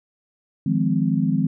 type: chord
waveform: sine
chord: F minor seventh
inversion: third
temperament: equal with one note detuned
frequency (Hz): 155.56 / 174.61 / 207.7 / 257.6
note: Eb3 / F3 / Ab3 / C4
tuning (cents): 0 / 0 / 0 / -27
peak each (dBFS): -23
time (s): 0.66-1.47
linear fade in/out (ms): 5
effects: none